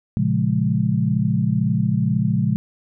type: chord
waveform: sine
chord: Bb minor seventh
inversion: none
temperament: equal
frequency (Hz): 116.54 / 138.59 / 174.61 / 207.7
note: Bb2 / Db3 / F3 / Ab3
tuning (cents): 0 / 0 / 0 / 0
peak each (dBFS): -22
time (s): 0.17-2.56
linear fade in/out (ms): 0
effects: none